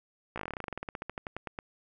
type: slowing click train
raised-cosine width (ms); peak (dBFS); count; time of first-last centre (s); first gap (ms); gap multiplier
0.5; -21; 25; 0.36-1.589; 16; 1.09
effects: none